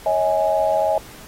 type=chord; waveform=sine; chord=C# suspended second; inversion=none; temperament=equal with one note detuned; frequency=554.4 / 637.2 / 830.6 Hz; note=C#5 / D#5 / G#5; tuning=0 / +41 / 0 cents; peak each=-23 / -18 / -21 dBFS; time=0.06-0.98 s; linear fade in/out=2 ms; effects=pink hiss -42 dBFS RMS until 1.27 s + AAC 48 kbps